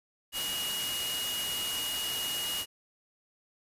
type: tone in noise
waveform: sine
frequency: 2885 Hz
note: F#7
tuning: 44 cents flat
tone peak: -33 dBFS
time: 0.32-2.66 s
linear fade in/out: 50 ms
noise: white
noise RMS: -35 dBFS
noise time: 0.32-2.66 s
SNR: -1 dB
effects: resampled to 32000 Hz